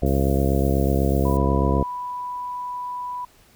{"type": "harmonic tone", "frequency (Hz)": 68.1, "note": "C#2", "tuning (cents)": -30, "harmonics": [1, 2, 3, 4, 5, 6, 7, 8, 10], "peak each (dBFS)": [-21, -24, -26, -27, -28, -29, -29, -30, -31], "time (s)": [0.02, 1.83], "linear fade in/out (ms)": 5}
{"type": "noise", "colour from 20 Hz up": "violet", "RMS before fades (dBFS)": -40, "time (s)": [0.06, 1.37], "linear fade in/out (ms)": 2}
{"type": "tone", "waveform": "sine", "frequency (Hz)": 987.8, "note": "B5", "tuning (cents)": 0, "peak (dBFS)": -27, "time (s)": [1.25, 3.25], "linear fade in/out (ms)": 5}
{"effects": ["pink hiss -55 dBFS RMS until 3.55 s"]}